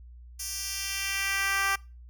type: tone with high-pass filter sweep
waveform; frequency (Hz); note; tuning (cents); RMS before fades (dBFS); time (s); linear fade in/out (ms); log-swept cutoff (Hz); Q
10% pulse; 392; G4; 0; -30; 0.39-1.76; 10; 6700 to 1100; 1.2
effects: noise-tail reverb RT60 0.3 s tail -23 dB re dry + added 60 Hz sine -45 dBFS peak until 2.09 s